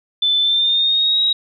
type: tone with pitch glide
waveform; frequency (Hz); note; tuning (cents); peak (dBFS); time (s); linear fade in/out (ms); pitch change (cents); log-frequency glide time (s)
sine; 3520 to 3816; A7 to A#7; 0 to +40; -13; 0.22-1.33; 5; +140; 0.41-1.21
effects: none